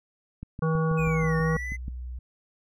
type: click train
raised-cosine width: 5 ms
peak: -24 dBFS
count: 10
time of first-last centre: 0.43-1.882 s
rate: 6.2 Hz
type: harmonic tone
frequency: 160.4 Hz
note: E3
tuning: 47 cents flat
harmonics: 1 / 3 / 5 / 7 / 9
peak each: -23 / -29 / -40 / -33 / -38 dBFS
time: 0.62-1.57 s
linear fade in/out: 5 ms
type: linear two-way sweep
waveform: triangle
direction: down then up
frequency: 2559 to 1815 to 2052 Hz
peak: -31 dBFS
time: 0.97-1.77 s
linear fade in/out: 20 ms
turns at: 1.36 s
type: tone with pitch glide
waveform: sine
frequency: 63.3 to 61.96 Hz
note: B1 to B1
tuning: +43 to +6 cents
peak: -33 dBFS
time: 0.99-2.19 s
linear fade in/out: 5 ms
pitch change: -37 cents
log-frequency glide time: 1.34-1.9 s
effects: none